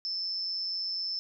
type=tone with amplitude modulation; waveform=sine; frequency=5274 Hz; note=E8; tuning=in tune; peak=-28 dBFS; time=0.05-1.19 s; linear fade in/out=0 ms; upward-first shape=sine; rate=184 Hz; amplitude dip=55%; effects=none